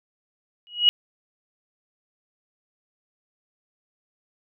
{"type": "tone with exponential growth", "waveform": "sine", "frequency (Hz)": 2904, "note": "F#7", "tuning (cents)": -33, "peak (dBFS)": -9, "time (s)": [0.67, 0.89], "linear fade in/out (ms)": 0, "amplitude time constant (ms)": 46, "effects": []}